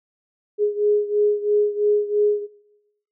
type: beating tone pair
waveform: sine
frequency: 415.3 / 418.3 Hz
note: G#4 / G#4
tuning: 0 / +12 cents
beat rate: 3 Hz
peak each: -18 / -21 dBFS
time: 0.58-2.47 s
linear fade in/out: 50 ms
effects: noise-tail reverb RT60 0.9 s tail -19 dB re dry